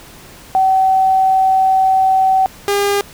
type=tone pair in turn; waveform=sine / sawtooth; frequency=762 / 403.7 Hz; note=G5 / G#4; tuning=-49 / -49 cents; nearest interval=major seventh; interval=1100 cents; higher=first; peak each=-9 dBFS; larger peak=neither; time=0.55-2.46 / 2.68-3.01 s; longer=first; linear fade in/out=0 ms; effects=pink hiss -39 dBFS RMS until 3.13 s